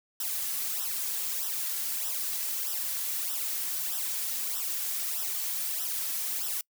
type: noise with flanger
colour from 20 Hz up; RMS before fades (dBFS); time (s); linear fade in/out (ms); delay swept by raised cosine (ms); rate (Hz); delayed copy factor
blue; -32; 0.2-6.61; 2; 0.44 to 3.34; 1.6; -0.9
effects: noise-tail reverb RT60 0.1 s tail -26 dB re dry

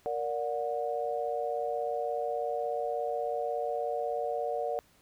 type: chord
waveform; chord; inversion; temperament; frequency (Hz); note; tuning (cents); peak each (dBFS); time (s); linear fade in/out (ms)
sine; Bb augmented; none; just; 466.2 / 582.7 / 728.4; Bb4 / D5 / F#5; 0 / -14 / -27; -34; 0.06-4.79; 0
effects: pink hiss -64 dBFS RMS until 5.01 s

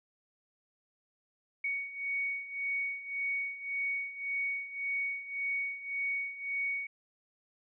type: beating tone pair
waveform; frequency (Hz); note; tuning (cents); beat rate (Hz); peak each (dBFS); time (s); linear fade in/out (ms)
sine; 2233 / 2234.8; C#7 / C#7; +12 / +13; 1.8; -38 / -34; 1.64-6.87; 5
effects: none

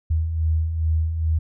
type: beating tone pair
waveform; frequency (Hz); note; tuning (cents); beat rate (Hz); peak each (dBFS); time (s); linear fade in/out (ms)
sine; 78 / 80.4; D#2 / E2; +5 / -43; 2.4; -28 / -19; 0.1-1.39; 10
effects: none

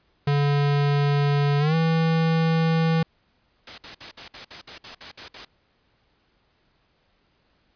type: tone with pitch glide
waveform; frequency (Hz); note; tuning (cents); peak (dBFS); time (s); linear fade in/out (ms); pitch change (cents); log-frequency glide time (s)
square; 143.5 to 162.94; D3 to E3; -40 to -20; -19; 0.27-3.03; 5; +220; 1.59-1.75
type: noise bursts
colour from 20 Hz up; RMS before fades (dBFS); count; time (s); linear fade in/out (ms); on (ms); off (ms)
white; -37; 11; 3.67-5.45; 5; 110; 57
effects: pink hiss -66 dBFS RMS until 7.75 s + resampled to 11025 Hz

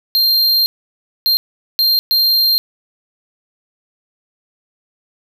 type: tone bursts at uneven times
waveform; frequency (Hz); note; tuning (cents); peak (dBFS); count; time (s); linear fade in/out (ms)
square; 4186; C8; 0; -11; 4; 0.15-0.66 / 1.26-1.37 / 1.79-1.99 / 2.11-2.58; 0
effects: none

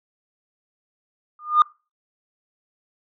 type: tone with exponential growth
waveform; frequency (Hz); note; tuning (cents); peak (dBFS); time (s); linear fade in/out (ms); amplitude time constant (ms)
sine; 1215; D#6; -42; -6; 1.39-1.62; 2; 49
effects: noise-tail reverb RT60 0.3 s tail -24 dB re dry + tanh soft clip ceiling -7 dBFS

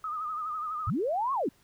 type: tone with vibrato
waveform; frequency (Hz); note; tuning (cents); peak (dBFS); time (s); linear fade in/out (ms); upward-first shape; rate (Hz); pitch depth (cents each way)
sine; 1244.5; D#6; 0; -31; 0.04-0.9; 2; sine; 12; 67
type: linear two-way sweep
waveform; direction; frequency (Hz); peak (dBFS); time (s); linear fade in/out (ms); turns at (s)
sine; up then down; 69.4 to 1131 to 205.4; -26; 0.87-1.49; 5; 1.33
effects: pink hiss -64 dBFS RMS until 1.63 s

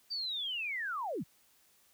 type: linear sweep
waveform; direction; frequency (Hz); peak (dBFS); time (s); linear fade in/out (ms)
sine; down; 4699 to 101.4; -34; 0.1-1.24; 20
effects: white hiss -67 dBFS RMS until 1.93 s

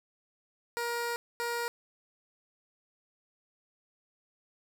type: tone bursts at uneven times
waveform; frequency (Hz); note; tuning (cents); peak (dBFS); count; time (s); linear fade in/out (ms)
15% pulse; 472.9; A#4; +25; -25; 2; 0.77-1.16 / 1.4-1.68; 0
effects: none

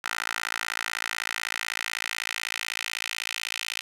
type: tone with high-pass filter sweep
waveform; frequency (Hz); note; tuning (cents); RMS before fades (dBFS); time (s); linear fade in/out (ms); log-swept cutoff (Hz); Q
10% pulse; 56; A1; +31; -32; 0.04-3.81; 5; 1500 to 2600; 2
effects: low-pass 12000 Hz 12 dB/octave + 9-bit

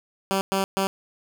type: tone bursts at uneven times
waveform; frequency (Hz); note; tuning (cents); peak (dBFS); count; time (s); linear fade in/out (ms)
10% pulse; 193.6; G3; -21; -13; 3; 0.31-0.41 / 0.52-0.64 / 0.77-0.87; 0
effects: none

